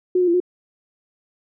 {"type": "tone with pitch steps", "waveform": "sine", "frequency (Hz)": [364.3, 360, 341.4, 360], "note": ["F#4", "F#4", "F4", "F#4"], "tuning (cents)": [-27, -47, -39, -47], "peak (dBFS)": -14, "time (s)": [0.15, 0.402], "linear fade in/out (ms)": 5, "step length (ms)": 63, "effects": []}